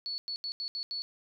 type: tone bursts at uneven times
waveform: sine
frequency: 4420 Hz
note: C#8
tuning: 6 cents flat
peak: -33 dBFS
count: 6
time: 0.06-0.18 / 0.28-0.36 / 0.44-0.52 / 0.6-0.68 / 0.75-0.83 / 0.91-1.02 s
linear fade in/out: 0 ms
effects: none